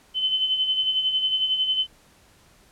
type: tone with tremolo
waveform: sine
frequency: 3049 Hz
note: G7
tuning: 49 cents flat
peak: -18 dBFS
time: 0.14-1.87 s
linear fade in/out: 50 ms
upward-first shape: sine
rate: 11 Hz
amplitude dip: 55%
effects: pink hiss -56 dBFS RMS until 2.71 s + low-pass 12000 Hz 12 dB/octave